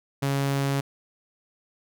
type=tone; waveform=sawtooth; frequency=138.59 Hz; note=C#3; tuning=in tune; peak=-19 dBFS; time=0.22-0.81 s; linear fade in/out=10 ms; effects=none